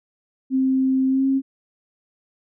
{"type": "tone with pitch glide", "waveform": "sine", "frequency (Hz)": [263.2, 268.9], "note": ["C4", "C4"], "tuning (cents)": [10, 47], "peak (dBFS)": -16, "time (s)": [0.5, 1.42], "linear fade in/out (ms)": 50, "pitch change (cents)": 37, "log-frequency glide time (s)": [1.08, 1.25], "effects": []}